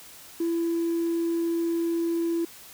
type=tone; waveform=triangle; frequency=335.6 Hz; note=E4; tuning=31 cents sharp; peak=-20 dBFS; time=0.4-2.45 s; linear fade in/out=5 ms; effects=tanh soft clip ceiling -20 dBFS + white hiss -47 dBFS RMS until 2.73 s